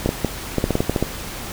clicks, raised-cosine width 2 ms, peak -4 dBFS, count 11, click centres 0.06 / 0.091 / 0.247 / 0.583 / 0.641 / 0.707 / 0.754 / 0.805 / 0.896 / 0.962 / 1.026 s, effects pink hiss -31 dBFS RMS until 1.52 s

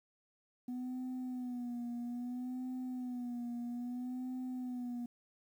sine tone with vibrato, 246.9 Hz, B3, in tune, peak -35 dBFS, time 0.68-5.06 s, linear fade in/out 5 ms, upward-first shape sine, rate 0.61 Hz, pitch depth 56 cents each way, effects tanh soft clip ceiling -37 dBFS + 11-bit

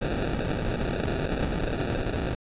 pink noise with sample-and-hold, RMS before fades -28 dBFS, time 0.01-2.35 s, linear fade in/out 10 ms, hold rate 1050 Hz, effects resampled to 8000 Hz

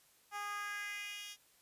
10% pulse tone with high-pass filter sweep, 410.2 Hz, G#4, 21 cents flat, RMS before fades -43 dBFS, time 0.31-1.37 s, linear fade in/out 50 ms, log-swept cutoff 870 to 3800 Hz, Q 2.7, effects white hiss -68 dBFS RMS until 1.61 s + resampled to 32000 Hz

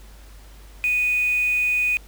sine tone with quantisation, 2480 Hz, D#7, 6 cents flat, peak -18 dBFS, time 0.84-1.97 s, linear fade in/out 0 ms, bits 6, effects added 50 Hz sine -42 dBFS peak until 2.07 s + pink hiss -51 dBFS RMS until 2.07 s

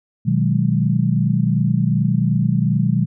sine chord, G# minor seventh, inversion first, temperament equal, 123.47 / 155.56 / 185 / 207.7 Hz, B2 / D#3 / F#3 / G#3, 0 / 0 / 0 / 0 cents, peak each -19 / -19 / -20 / -22 dBFS, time 0.25-3.06 s, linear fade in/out 20 ms, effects none

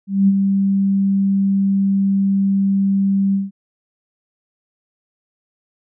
sine tone with ADSR envelope, 196 Hz, G3, in tune, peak -8 dBFS, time 0.07-3.51 s, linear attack 210 ms, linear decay 38 ms, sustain -5 dB, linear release 170 ms, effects none

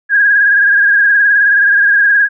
sine tone with vibrato, 1635 Hz, G#6, 28 cents flat, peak -6 dBFS, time 0.09-2.29 s, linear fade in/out 50 ms, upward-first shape sine, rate 19 Hz, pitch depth 51 cents each way, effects none

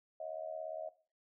sine tone with amplitude modulation, 636 Hz, D#5, 38 cents sharp, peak -36 dBFS, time 0.2-0.89 s, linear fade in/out 5 ms, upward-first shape sine, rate 77.4 Hz, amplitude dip 90%, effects noise-tail reverb RT60 0.4 s tail -17 dB re dry

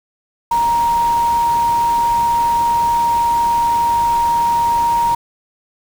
sine tone in noise, 938 Hz, A#5, 11 cents sharp, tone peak -12 dBFS, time 0.51-5.15 s, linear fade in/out 5 ms, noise pink, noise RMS -30 dBFS, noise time 0.51-5.15 s, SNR +15 dB, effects none

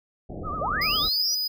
pink low-pass noise, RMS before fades -35 dBFS, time 0.29-1.09 s, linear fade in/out 10 ms, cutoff 750 Hz, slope 96 dB/octave
sine tone with vibrato, 1221 Hz, D#6, 33 cents flat, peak -29 dBFS, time 0.43-1.09 s, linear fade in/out 50 ms, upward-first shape triangle, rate 10 Hz, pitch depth 110 cents each way
sine linear sweep, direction up, 493.9 to 6040 Hz, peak -25 dBFS, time 0.61-1.35 s, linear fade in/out 5 ms
square tone, 4969 Hz, D#8, 3 cents flat, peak -25 dBFS, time 0.81-1.48 s, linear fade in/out 10 ms
effects none

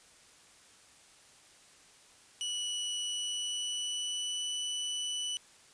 sawtooth tone with pitch glide, 2946 to 2975 Hz, F#7 to F#7, -8 to +9 cents, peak -30 dBFS, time 2.41-5.37 s, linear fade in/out 0 ms, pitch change +17 cents, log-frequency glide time 3-4.51 s, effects white hiss -59 dBFS RMS until 5.73 s + resampled to 22050 Hz

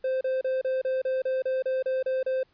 triangle tone bursts, 521 Hz, C5, 7 cents flat, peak -22 dBFS, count 12, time 0.04-2.432 s, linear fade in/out 5 ms, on 170 ms, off 32 ms, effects pink hiss -67 dBFS RMS until 2.53 s + resampled to 11025 Hz

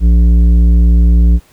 triangle tone with tanh clipping, 58.27 Hz, A#1, in tune, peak -6 dBFS, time 0-1.4 s, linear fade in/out 50 ms, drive 14 dB, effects pink hiss -48 dBFS RMS until 1.52 s

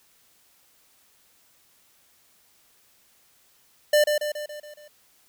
square tone with echo, 596 Hz, D5, 25 cents sharp, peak -16 dBFS, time 3.93-4.04 s, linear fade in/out 5 ms, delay 140 ms, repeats 6, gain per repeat -5 dB, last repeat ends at 4.88 s, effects white hiss -61 dBFS RMS until 5.28 s

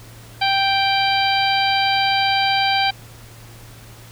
harmonic tone, 784 Hz, G5, in tune, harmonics 1 / 2 / 3 / 4 / 5 / 6, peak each -18 / -25 / -23 / -24 / -26 / -26 dBFS, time 0.41-2.91 s, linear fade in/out 10 ms, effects added 114 Hz sine -41 dBFS peak until 4.11 s + pink hiss -44 dBFS RMS until 4.11 s

